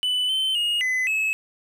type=tone with pitch steps; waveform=triangle; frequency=2990 / 3079 / 2864 / 2020 / 2585 Hz; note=F#7 / G7 / F7 / B6 / E7; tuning=+17 / -32 / +43 / +39 / -34 cents; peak=-19 dBFS; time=0.03-1.33 s; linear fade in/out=0 ms; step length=260 ms; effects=none